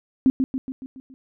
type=tone with echo; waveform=sine; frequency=262.1 Hz; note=C4; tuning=3 cents sharp; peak=-12 dBFS; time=0.26-0.3 s; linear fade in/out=0 ms; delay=140 ms; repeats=6; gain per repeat=-5 dB; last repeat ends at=1.14 s; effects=none